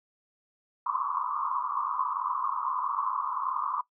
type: band-pass noise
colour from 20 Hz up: pink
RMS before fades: -31 dBFS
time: 0.86-3.81 s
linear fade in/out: 2 ms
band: 980 to 1200 Hz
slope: 96 dB/octave
effects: noise-tail reverb RT60 0.1 s tail -17 dB re dry